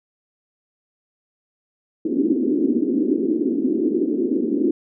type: band-pass noise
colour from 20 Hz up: white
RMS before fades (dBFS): -20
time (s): 2.05-4.71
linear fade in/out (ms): 5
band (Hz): 240 to 360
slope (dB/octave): 48
effects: none